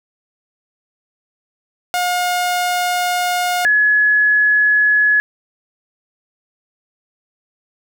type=tone pair in turn; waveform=sawtooth / sine; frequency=716 / 1695.6 Hz; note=F5 / G#6; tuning=+43 / +35 cents; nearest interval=octave + minor third; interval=1492 cents; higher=second; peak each=-12 / -10 dBFS; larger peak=second; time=1.94-3.65 / 3.65-5.2 s; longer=first; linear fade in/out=0 ms; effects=none